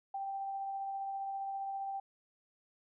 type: tone with tremolo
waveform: sine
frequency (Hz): 784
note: G5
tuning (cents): 0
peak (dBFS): -35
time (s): 0.14-2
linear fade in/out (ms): 5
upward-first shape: triangle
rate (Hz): 15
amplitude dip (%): 25
effects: none